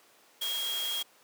sine tone in noise, 3266 Hz, G#7, 30 cents flat, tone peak -31 dBFS, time 0.41-1.03 s, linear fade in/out 10 ms, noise white, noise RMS -38 dBFS, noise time 0.41-1.03 s, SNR +4 dB, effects pink hiss -60 dBFS RMS until 1.23 s + high-pass 400 Hz 12 dB/octave

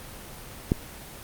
click, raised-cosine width 3 ms, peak -7 dBFS, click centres 0.719 s, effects pink hiss -42 dBFS RMS until 1.23 s + Opus 24 kbps

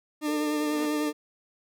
40% pulse tone with vibrato, 300 Hz, D4, 37 cents sharp, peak -25 dBFS, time 0.21-1.13 s, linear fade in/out 50 ms, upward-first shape triangle, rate 10 Hz, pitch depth 27 cents each way
sine tone with tremolo, 448.9 Hz, A4, 35 cents sharp, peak -32 dBFS, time 0.27-1.13 s, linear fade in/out 20 ms, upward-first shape square, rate 15 Hz, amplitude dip 40%
sawtooth tone with exponential growth, 246.6 Hz, B3, 2 cents flat, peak -32 dBFS, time 0.4-0.86 s, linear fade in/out 5 ms, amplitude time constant 100 ms
effects none

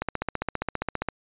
click train, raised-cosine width 0.5 ms, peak -11 dBFS, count 17, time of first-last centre 0.02-1.087 s, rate 15 Hz, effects resampled to 8000 Hz

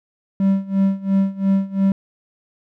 triangle tone with tremolo, 194.5 Hz, G3, 13 cents flat, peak -10 dBFS, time 0.4-1.92 s, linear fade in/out 2 ms, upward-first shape sine, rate 2.9 Hz, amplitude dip 90%, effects none

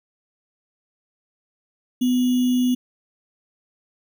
sine tone with sample-and-hold, 250 Hz, B3, 21 cents sharp, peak -16 dBFS, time 2.01-2.75 s, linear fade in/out 10 ms, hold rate 3150 Hz, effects none

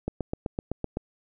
click train, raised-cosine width 2 ms, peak -15 dBFS, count 8, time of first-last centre 0.08-0.971 s, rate 7.86 Hz, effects none

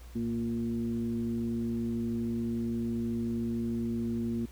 sine tone with frequency modulation, 232.1 Hz, A#3, 7 cents flat, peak -29 dBFS, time 0.15-4.46 s, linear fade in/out 10 ms, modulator 119 Hz, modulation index 0.68, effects added 60 Hz sine -45 dBFS peak until 4.51 s + pink hiss -57 dBFS RMS until 4.51 s

